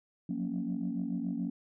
sine chord, Gb major seventh, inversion third, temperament equal with one note detuned, 177.97 / 185 / 233.1 / 277.2 Hz, F3 / Gb3 / Bb3 / Db4, +33 / 0 / 0 / 0 cents, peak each -37 / -38 / -35 / -36 dBFS, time 0.29-1.5 s, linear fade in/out 5 ms, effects tanh soft clip ceiling -24 dBFS

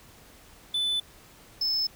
triangle tone pair in turn, 3500 / 5244 Hz, A7 / E8, -10 / -10 cents, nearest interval perfect fifth, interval 700 cents, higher second, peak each -23 dBFS, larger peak neither, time 0.74-1 / 1.61-1.87 s, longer neither, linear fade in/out 5 ms, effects pink hiss -53 dBFS RMS until 1.95 s

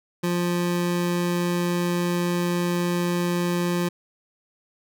25% pulse tone, 175.1 Hz, F3, 5 cents sharp, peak -18 dBFS, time 0.23-3.89 s, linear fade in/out 10 ms, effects none

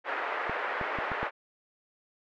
white band-pass noise, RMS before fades -33 dBFS, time 0.04-1.31 s, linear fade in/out 50 ms, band 420 to 1900 Hz, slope 24 dB/octave
clicks, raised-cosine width 2 ms, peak -22 dBFS, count 5, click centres 0.496 / 0.813 / 0.987 / 1.117 / 1.23 s
effects none

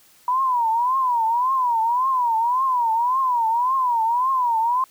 sine tone with vibrato, 975 Hz, B5, 23 cents flat, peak -17 dBFS, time 0.28-4.84 s, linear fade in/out 2 ms, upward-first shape triangle, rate 1.8 Hz, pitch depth 180 cents each way, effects white hiss -54 dBFS RMS until 4.9 s

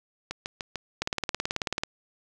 two click trains, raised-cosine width 0.2 ms, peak -10 / -15 dBFS, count 16 / 4, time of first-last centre 1.02-1.835 / 0.31-0.757 s, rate 18.4 / 6.71 Hz, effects none

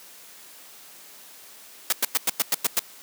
white noise bursts, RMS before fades -21 dBFS, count 8, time 1.9-2.793 s, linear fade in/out 2 ms, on 25 ms, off 99 ms, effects white hiss -47 dBFS RMS until 3.02 s + high-pass 200 Hz 12 dB/octave

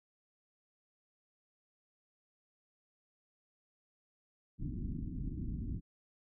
pink low-pass noise, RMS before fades -39 dBFS, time 4.58-5.81 s, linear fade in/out 50 ms, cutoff 300 Hz, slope 48 dB/octave, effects none

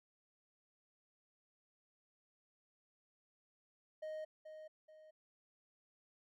triangle tone with echo, 622.3 Hz, D#5, in tune, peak -40 dBFS, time 4.02-4.25 s, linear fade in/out 10 ms, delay 430 ms, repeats 2, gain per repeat -8 dB, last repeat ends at 5.11 s, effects none

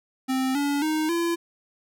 square tone with pitch steps, 261.6 / 285.3 / 311.1 / 339.3 Hz, C4 / C#4 / D#4 / F4, 0 / +50 / 0 / -50 cents, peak -23 dBFS, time 0.28-1.36 s, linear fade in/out 20 ms, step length 270 ms, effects none

